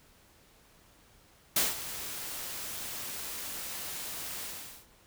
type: noise with ADSR envelope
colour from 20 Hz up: white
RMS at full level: -25 dBFS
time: 1.56-4.87 s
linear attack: 5 ms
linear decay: 180 ms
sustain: -14 dB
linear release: 440 ms
effects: pink hiss -61 dBFS RMS until 5.06 s